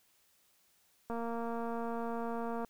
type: click train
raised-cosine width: 1 ms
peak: -26 dBFS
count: 360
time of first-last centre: 1.1-2.647 s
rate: 232 Hz
effects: white hiss -70 dBFS RMS until 2.69 s